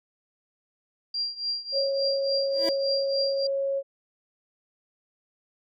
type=tone with tremolo; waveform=sine; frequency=4756 Hz; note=D8; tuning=21 cents sharp; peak=-24 dBFS; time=1.14-3.47 s; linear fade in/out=5 ms; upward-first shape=triangle; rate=3.5 Hz; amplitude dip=90%
type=tone; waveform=sine; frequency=549 Hz; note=C#5; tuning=17 cents flat; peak=-24 dBFS; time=1.72-3.83 s; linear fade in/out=50 ms
type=tone with exponential growth; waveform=25% pulse; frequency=329.6 Hz; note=E4; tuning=in tune; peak=-21 dBFS; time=2.5-2.69 s; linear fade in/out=2 ms; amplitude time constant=40 ms
effects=none